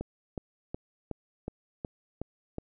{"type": "click train", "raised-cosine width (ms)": 2, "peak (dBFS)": -21, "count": 8, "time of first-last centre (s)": [0.01, 2.584], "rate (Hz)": 2.72, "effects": []}